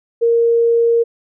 sine tone, 465.5 Hz, A#4, 2 cents flat, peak -10 dBFS, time 0.21-1.04 s, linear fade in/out 20 ms, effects none

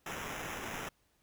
white noise with sample-and-hold, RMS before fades -41 dBFS, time 0.06-0.89 s, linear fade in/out 5 ms, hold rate 4410 Hz, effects pink hiss -73 dBFS RMS until 1.22 s

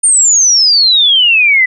sine exponential sweep, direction down, 9040 to 1975.5 Hz, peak -5 dBFS, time 0.03-1.66 s, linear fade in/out 10 ms, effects none

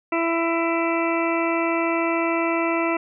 harmonic tone, 333.2 Hz, E4, 19 cents sharp, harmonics 1 / 2 / 3 / 4 / 6 / 7 / 8, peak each -23 / -26 / -28 / -29 / -31 / -31 / -32 dBFS, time 0.12-2.97 s, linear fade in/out 5 ms, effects none

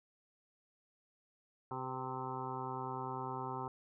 harmonic tone with a mistuned harmonic, 130 Hz, C3, 11 cents flat, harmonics 1 / 2 / 3 / 4 / 6 / 7 / 8 / 9 / 10, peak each -46 / -49 / -46 / -53 / -46 / -44 / -46 / -53 / -49 dBFS, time 1.71-3.68 s, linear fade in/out 2 ms, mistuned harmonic 4, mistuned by -30 cents, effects none

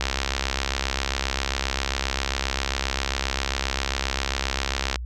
click train, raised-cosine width 0.2 ms, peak -6 dBFS, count 335, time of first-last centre 0.01-4.958 s, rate 67.5 Hz, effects added 60 Hz sine -29 dBFS peak until 5.05 s

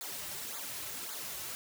white noise with flanger, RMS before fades -41 dBFS, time 0.01-1.55 s, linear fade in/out 0 ms, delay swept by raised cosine 0.35 to 4.35 ms, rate 1.8 Hz, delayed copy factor -0.8, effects none

